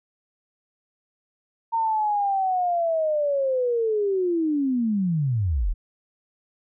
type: linear sweep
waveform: sine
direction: down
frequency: 920 to 31.13 Hz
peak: -20 dBFS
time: 1.72-5.74 s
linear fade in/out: 20 ms
effects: none

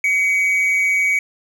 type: tone pair together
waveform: triangle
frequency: 2072 / 2259 Hz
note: C7 / C#7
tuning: -17 / +32 cents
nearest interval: minor second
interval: 149 cents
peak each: -23 / -13 dBFS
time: 0.04-1.19 s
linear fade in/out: 2 ms
effects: none

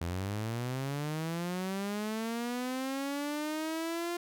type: linear sweep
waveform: sawtooth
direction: up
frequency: 82.5 to 349.2 Hz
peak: -29 dBFS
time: 0.01-4.17 s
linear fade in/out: 5 ms
effects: none

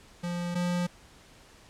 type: tone pair in turn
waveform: square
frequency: 174.61 / 176.43 Hz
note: F3 / F3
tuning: 0 / +18 cents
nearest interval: unison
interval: 18 cents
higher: second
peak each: -31 / -27 dBFS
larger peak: second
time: 0.23-0.55 / 0.55-0.87 s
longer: neither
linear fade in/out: 10 ms
effects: pink hiss -55 dBFS RMS until 1.69 s + low-pass 9000 Hz 12 dB/octave

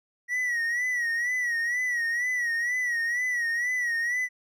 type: tone with vibrato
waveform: triangle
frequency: 1922 Hz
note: B6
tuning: 48 cents flat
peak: -23 dBFS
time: 0.28-4.29 s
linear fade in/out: 50 ms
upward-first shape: sine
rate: 2.1 Hz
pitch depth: 77 cents each way
effects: none

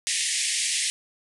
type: band-pass noise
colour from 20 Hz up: white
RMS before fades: -26 dBFS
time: 0.07-0.9 s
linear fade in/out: 0 ms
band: 1800 to 10000 Hz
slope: 96 dB/octave
effects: none

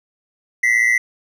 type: tone pair together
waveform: triangle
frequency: 1942.5 / 2058 Hz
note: B6 / C7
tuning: -29 / -29 cents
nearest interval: minor second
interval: 100 cents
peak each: -14 dBFS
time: 0.63-0.98 s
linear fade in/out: 5 ms
effects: none

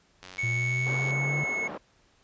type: click train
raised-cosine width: 0.2 ms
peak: -26 dBFS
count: 82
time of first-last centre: 0.23-1.107 s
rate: 92.4 Hz
type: tone with pitch glide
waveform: triangle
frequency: 2217 to 2192 Hz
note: C#7 to C#7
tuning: 0 to -20 cents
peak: -26 dBFS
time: 0.38-1.68 s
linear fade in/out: 10 ms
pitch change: -20 cents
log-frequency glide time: 1.02-1.45 s
type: exponential sweep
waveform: triangle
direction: up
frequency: 116.1 to 146.83 Hz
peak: -26 dBFS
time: 0.43-1.44 s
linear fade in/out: 5 ms
type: band-pass noise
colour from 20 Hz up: pink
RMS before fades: -38 dBFS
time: 0.86-1.78 s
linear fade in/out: 10 ms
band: 290 to 1100 Hz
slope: 12 dB/octave
effects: pink hiss -64 dBFS RMS until 2.23 s + resampled to 16000 Hz

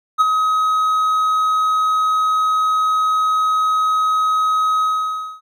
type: tone with ADSR envelope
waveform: triangle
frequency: 1268 Hz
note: D#6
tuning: 32 cents sharp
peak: -6 dBFS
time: 0.18-5.41 s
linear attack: 29 ms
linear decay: 21 ms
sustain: -6 dB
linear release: 590 ms
effects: none

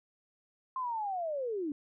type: linear sweep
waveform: sine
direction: down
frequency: 1061 to 277.2 Hz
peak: -32 dBFS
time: 0.76-1.72 s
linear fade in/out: 2 ms
effects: none

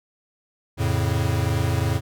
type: chord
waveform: square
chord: F augmented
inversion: none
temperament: equal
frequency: 87.31 / 110 / 138.59 Hz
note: F2 / A2 / C#3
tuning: 0 / 0 / 0 cents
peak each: -25 / -24 / -27 dBFS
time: 0.77-2.01 s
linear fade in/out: 50 ms
effects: none

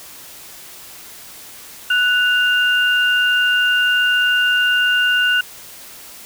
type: tone pair together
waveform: sine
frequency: 1479.3 / 2803 Hz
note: F#6 / F7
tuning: -1 / +6 cents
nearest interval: major seventh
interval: 1107 cents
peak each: -14 / -18 dBFS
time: 1.9-5.41 s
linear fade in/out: 5 ms
effects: white hiss -38 dBFS RMS until 6.25 s

